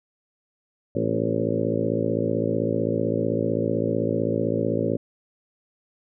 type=harmonic tone with a mistuned harmonic; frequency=55.7 Hz; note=A1; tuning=22 cents sharp; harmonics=2 / 3 / 4 / 5 / 6 / 7 / 8 / 9 / 10; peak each=-30 / -30 / -30 / -30 / -30 / -30 / -30 / -30 / -30 dBFS; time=0.95-4.97 s; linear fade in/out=5 ms; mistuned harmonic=5; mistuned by=-46 cents; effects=none